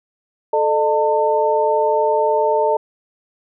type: tone cluster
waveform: sine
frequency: 436.4 / 607 / 898 Hz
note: A4 / D#5 / A5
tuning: -14 / -43 / +35 cents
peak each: -18 dBFS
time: 0.53-2.77 s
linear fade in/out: 5 ms
effects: none